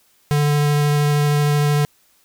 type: tone with vibrato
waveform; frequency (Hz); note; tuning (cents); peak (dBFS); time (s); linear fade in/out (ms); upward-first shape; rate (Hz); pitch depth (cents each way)
square; 146.83; D3; 0; -15; 0.31-1.85; 0; sine; 13; 8
effects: white hiss -58 dBFS RMS until 2.24 s